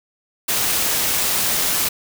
white noise with amplitude modulation, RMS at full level -18 dBFS, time 0.48-1.89 s, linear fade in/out 10 ms, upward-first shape sine, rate 222 Hz, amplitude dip 35%, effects none

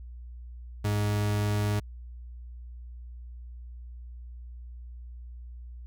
40% pulse tone, 103.83 Hz, G#2, in tune, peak -24 dBFS, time 0.84-1.8 s, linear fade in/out 10 ms, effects added 60 Hz sine -40 dBFS peak until 5.86 s

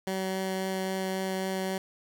15% pulse tone with vibrato, 189.6 Hz, F#3, 43 cents sharp, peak -23 dBFS, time 0.07-1.78 s, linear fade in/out 2 ms, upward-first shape triangle, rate 3.7 Hz, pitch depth 8 cents each way, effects none

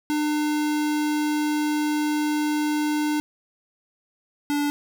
square tone pair in turn, 300 / 290.6 Hz, D4 / D4, +37 / -18 cents, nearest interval minor second, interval 55 cents, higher first, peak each -22 dBFS, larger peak neither, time 0.1-3.2 / 4.5-4.7 s, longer first, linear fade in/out 0 ms, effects none

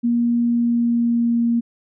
sine tone with pitch glide, 237 to 234.4 Hz, A#3 to A#3, +29 to +10 cents, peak -15 dBFS, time 0.03-1.61 s, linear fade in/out 20 ms, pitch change -19 cents, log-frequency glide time 0.45-1.41 s, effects none

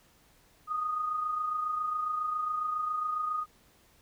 sine tone with amplitude modulation, 1239 Hz, D#6, 8 cents flat, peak -27 dBFS, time 0.67-3.46 s, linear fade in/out 50 ms, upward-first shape sine, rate 27.3 Hz, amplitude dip 45%, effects pink hiss -63 dBFS RMS until 4.01 s

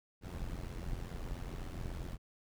brown noise with amplitude modulation, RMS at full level -38 dBFS, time 0.21-2.18 s, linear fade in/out 50 ms, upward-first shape sine, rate 87.5 Hz, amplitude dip 75%, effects none

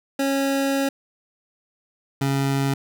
25% pulse tone pair in turn, 274.2 / 137.5 Hz, C#4 / C#3, -19 / -14 cents, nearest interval octave, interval 1195 cents, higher first, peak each -16 dBFS, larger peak neither, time 0.19-0.89 / 2.21-2.74 s, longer first, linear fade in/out 5 ms, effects none

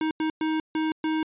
square tone bursts at uneven times, 314.5 Hz, D#4, 19 cents sharp, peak -24 dBFS, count 5, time 0.01-0.11 / 0.2-0.3 / 0.41-0.6 / 0.75-0.92 / 1.04-1.23 s, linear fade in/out 2 ms, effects resampled to 8000 Hz

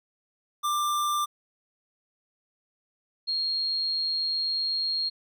square / sine tone pair in turn, 1186 / 4253 Hz, D6 / C8, +17 / +27 cents, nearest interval octave + minor seventh, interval 2210 cents, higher second, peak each -25 dBFS, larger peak neither, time 0.63-1.26 / 3.27-5.1 s, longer second, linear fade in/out 20 ms, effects none

